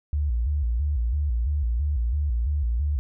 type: tone with vibrato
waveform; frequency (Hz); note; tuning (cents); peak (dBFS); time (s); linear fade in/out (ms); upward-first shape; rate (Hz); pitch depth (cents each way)
sine; 65.41; C2; 0; -21; 0.13-2.99; 0; square; 3; 200
effects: none